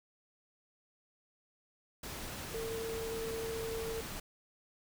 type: tone in noise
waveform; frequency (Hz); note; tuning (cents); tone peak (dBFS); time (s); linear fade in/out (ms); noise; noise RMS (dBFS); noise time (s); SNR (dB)
sine; 451.6; A4; +45; -37; 2.54-4.01; 5; pink; -43; 2.03-4.2; +3
effects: none